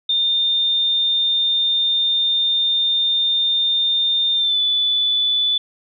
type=tone with pitch glide; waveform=sine; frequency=3620 to 3479 Hz; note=A7 to A7; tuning=+48 to -20 cents; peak=-15 dBFS; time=0.09-5.58 s; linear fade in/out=5 ms; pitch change=-68 cents; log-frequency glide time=4.35-4.6 s; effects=none